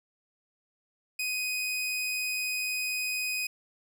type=tone; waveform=sawtooth; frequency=2501 Hz; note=D#7; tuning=8 cents sharp; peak=-26 dBFS; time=1.19-3.47 s; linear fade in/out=5 ms; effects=none